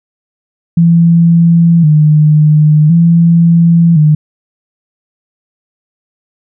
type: tone with vibrato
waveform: sine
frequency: 160 Hz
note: D#3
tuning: 49 cents sharp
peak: -3 dBFS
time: 0.77-4.15 s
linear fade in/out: 5 ms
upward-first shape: square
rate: 0.47 Hz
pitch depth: 87 cents each way
effects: none